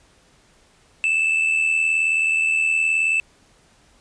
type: tone with amplitude modulation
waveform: triangle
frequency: 2638 Hz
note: E7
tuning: 1 cent sharp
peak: -13 dBFS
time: 1.04-3.2 s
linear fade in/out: 0 ms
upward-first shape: sine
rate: 79 Hz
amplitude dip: 50%
effects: pink hiss -56 dBFS RMS until 4 s + resampled to 22050 Hz